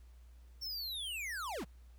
square linear sweep, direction down, 5520 to 119.2 Hz, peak -39 dBFS, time 0.61-1.65 s, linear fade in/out 20 ms, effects added 60 Hz sine -54 dBFS peak until 1.98 s + pink hiss -72 dBFS RMS until 1.98 s

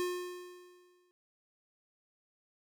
square tone with exponential decay, 358.4 Hz, F4, 45 cents sharp, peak -31 dBFS, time 0-1.11 s, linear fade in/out 0 ms, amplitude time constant 240 ms, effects none

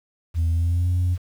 sine tone with pitch glide, 82.41 to 89.35 Hz, E2 to F2, 0 to +40 cents, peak -16 dBFS, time 0.34-1.18 s, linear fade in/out 50 ms, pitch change +140 cents, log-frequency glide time 0.49-0.9 s, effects tanh soft clip ceiling -16 dBFS + 8-bit

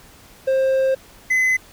triangle tone pair in turn, 530 / 2031 Hz, C5 / B6, +22 / +48 cents, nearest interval octave + major seventh, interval 2326 cents, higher second, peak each -13 dBFS, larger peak neither, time 0.47-0.95 / 1.3-1.57 s, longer first, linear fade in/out 10 ms, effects pink hiss -47 dBFS RMS until 1.72 s

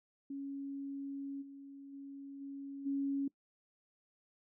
sine tone with level steps, 277.2 Hz, C#4, in tune, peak -39 / -48 / -45 / -42 / -32 dBFS, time 0.3-3.28 s, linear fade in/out 5 ms, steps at 1.41 / 1.92 / 2.4 / 2.85 s, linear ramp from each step 20 ms, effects noise-tail reverb RT60 0.1 s tail -22 dB re dry

